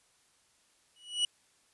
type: tone with exponential growth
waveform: 45% pulse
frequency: 2933 Hz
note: F#7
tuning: 16 cents flat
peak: -23 dBFS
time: 0.96-1.25 s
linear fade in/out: 2 ms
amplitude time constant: 63 ms
effects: white hiss -68 dBFS RMS until 1.73 s + resampled to 24000 Hz